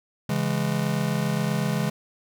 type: chord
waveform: square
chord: C# minor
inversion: none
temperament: just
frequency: 138.59 / 166.31 / 207.9 Hz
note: C#3 / E3 / G#3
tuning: 0 / +16 / +2 cents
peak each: -28 dBFS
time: 0.29-1.9 s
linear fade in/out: 5 ms
effects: none